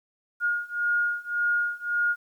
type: beating tone pair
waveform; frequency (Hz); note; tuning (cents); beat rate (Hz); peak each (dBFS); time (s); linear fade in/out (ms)
sine; 1427 / 1428.8; F6 / F6; +37 / +39; 1.8; -27 / -26; 0.4-2.16; 50
effects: 10-bit